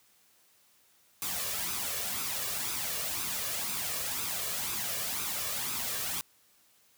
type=noise with flanger; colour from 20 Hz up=white; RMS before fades=-34 dBFS; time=1.22-6.21 s; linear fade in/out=0 ms; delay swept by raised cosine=0.8 to 1.77 ms; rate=2 Hz; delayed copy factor=+0.55; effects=white hiss -65 dBFS RMS until 6.97 s + high-pass 60 Hz 12 dB/octave